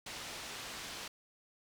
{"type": "low-pass noise", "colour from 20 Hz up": "white", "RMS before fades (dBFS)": -45, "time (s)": [0.06, 1.08], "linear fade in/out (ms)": 5, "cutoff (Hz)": 5200, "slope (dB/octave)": 12, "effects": []}